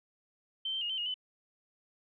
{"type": "tone with pitch steps", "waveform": "sine", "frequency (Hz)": [3106, 3126, 2859, 3088, 2867, 3018], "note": ["G7", "G7", "F7", "G7", "F7", "F#7"], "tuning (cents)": [-17, -6, 40, -27, 45, 34], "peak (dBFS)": -32, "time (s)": [0.65, 1.142], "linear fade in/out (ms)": 5, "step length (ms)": 82, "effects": []}